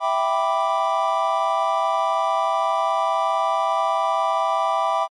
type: chord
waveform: triangle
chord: E minor seventh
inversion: none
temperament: equal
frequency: 659.3 / 784 / 987.8 / 1174.7 Hz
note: E5 / G5 / B5 / D6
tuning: 0 / 0 / 0 / 0 cents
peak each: -22 dBFS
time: 0-5.08 s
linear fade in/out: 50 ms
effects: MP3 48 kbps